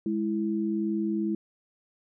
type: tone pair together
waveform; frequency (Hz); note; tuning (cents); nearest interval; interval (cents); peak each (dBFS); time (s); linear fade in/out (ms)
sine; 207.7 / 329.9; G#3 / E4; 0 / +1; minor sixth; 801; -28; 0.06-1.35; 2
effects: none